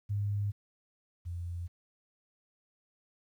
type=tone pair in turn; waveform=sine; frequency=102 / 86.66 Hz; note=G#2 / F2; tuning=-31 / -13 cents; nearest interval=minor third; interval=282 cents; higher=first; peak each=-29 / -35 dBFS; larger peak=first; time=0.09-0.52 / 1.25-1.68 s; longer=neither; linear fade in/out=20 ms; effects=11-bit

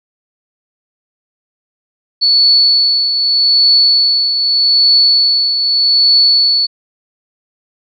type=tone with tremolo; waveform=sine; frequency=4435 Hz; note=C#8; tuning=in tune; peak=-5 dBFS; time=2.21-6.67 s; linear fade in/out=20 ms; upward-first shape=triangle; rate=0.82 Hz; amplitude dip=55%; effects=none

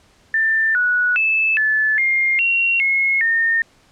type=tone with pitch steps; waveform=sine; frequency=1783 / 1468 / 2622 / 1737 / 2121 / 2743 / 2169 / 1826 Hz; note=A6 / F#6 / E7 / A6 / C7 / F7 / C#7 / A#6; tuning=+22 / -14 / -10 / -23 / +23 / -32 / -38 / -36 cents; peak=-14 dBFS; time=0.34-3.62 s; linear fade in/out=2 ms; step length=410 ms; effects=pink hiss -54 dBFS RMS until 3.91 s + low-pass 8000 Hz 12 dB/octave

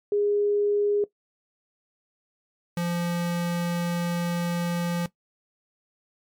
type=tone pair in turn; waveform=sine / square; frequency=411.1 / 172.85 Hz; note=G#4 / F3; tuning=-18 / -18 cents; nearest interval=octave + minor third; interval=1500 cents; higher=first; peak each=-20 / -25 dBFS; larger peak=first; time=0.12-1.04 / 2.77-5.06 s; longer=second; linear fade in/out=2 ms; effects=noise-tail reverb RT60 0.1 s tail -17 dB re dry + MP3 96 kbps

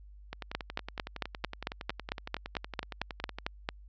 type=two click trains; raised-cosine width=0.3 ms; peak=-15 / -22 dBFS; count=15 / 34; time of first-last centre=0.55-3.689 / 0.33-3.386 s; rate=4.46 / 10.8 Hz; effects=added 50 Hz sine -49 dBFS peak until 3.88 s + resampled to 16000 Hz

